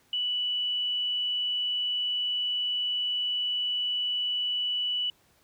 sine tone, 2960 Hz, F#7, in tune, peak -26 dBFS, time 0.13-5.1 s, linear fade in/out 2 ms, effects pink hiss -64 dBFS RMS until 5.43 s + high-pass 60 Hz 12 dB/octave

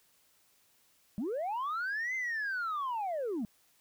sine linear two-way sweep, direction up then down, 185 to 2092 to 196.7 Hz, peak -30 dBFS, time 1.18-3.45 s, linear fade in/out 0 ms, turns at 2.15 s, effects tanh soft clip ceiling -30 dBFS + white hiss -68 dBFS RMS until 3.8 s

